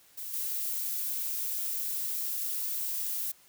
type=noise with level steps; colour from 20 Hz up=violet; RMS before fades=-39 / -33 dBFS; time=0.17-3.32 s; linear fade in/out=10 ms; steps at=0.33 s; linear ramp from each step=10 ms; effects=white hiss -60 dBFS RMS until 3.48 s